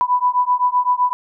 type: beating tone pair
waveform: sine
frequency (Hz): 987.8 / 995.6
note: B5 / B5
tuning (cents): 0 / +14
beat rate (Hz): 7.8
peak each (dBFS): -17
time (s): 0.01-1.13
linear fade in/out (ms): 0
effects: none